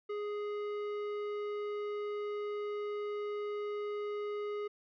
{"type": "tone with tanh clipping", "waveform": "sine", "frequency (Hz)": 415.3, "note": "G#4", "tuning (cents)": 0, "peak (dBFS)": -37, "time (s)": [0.09, 4.68], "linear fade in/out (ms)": 10, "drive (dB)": 13, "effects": []}